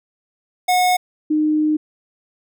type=tone pair in turn; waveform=square / sine; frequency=728 / 306.1 Hz; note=F#5 / D#4; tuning=-28 / -28 cents; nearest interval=octave + minor third; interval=1500 cents; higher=first; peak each=-14 dBFS; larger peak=neither; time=0.68-0.97 / 1.3-1.77 s; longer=second; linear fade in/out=10 ms; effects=none